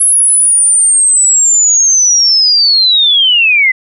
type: linear sweep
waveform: sine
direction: down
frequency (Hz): 10840 to 2000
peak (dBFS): -5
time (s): 0-3.72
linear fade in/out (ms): 10
effects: none